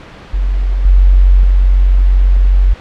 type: tone with level steps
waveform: sine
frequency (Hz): 46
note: F#1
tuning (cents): -9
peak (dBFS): -10 / -3 / -5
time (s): 0.33-2.74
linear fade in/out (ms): 10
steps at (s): 0.85 / 1.43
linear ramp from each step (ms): 2
effects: pink hiss -34 dBFS RMS until 2.8 s + low-pass 3000 Hz 12 dB/octave